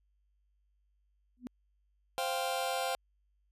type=tone with exponential growth; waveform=sine; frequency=246.9 Hz; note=B3; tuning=in tune; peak=-34 dBFS; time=1.37-1.47 s; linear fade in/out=0 ms; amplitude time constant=20 ms
type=chord; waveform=sawtooth; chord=C suspended fourth; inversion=none; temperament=just; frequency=523.3 / 697.7 / 784.9 Hz; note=C5 / F5 / G5; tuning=0 / -2 / +2 cents; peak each=-32 dBFS; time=2.18-2.95 s; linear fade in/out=0 ms
effects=added 50 Hz sine -70 dBFS peak until 3.51 s + resampled to 32000 Hz